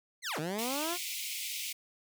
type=linear two-way sweep; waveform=15% pulse; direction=down then up; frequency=2180 to 145.6 to 365.2 Hz; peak=-27 dBFS; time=0.22-0.98 s; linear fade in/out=50 ms; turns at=0.39 s
type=high-pass noise; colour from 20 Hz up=pink; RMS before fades=-38 dBFS; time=0.58-1.73 s; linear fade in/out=10 ms; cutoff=2100 Hz; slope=96 dB/octave
effects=none